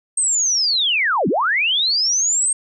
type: linear two-way sweep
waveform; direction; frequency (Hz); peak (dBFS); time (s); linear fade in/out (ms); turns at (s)
sine; down then up; 8520 to 153.5 to 8520; -15; 0.17-2.53; 5; 1.28
effects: none